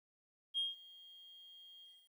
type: tone with ADSR envelope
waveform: sine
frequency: 3238 Hz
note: G#7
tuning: 45 cents flat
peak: -31 dBFS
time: 0.54-2.11 s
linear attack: 40 ms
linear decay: 170 ms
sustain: -24 dB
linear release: 270 ms
effects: tanh soft clip ceiling -30 dBFS + 12-bit